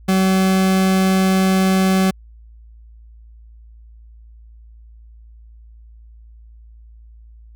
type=tone; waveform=40% pulse; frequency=189.3 Hz; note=F#3; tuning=40 cents sharp; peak=-12 dBFS; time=0.08-2.11 s; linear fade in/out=10 ms; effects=added 56 Hz sine -40 dBFS peak until 7.55 s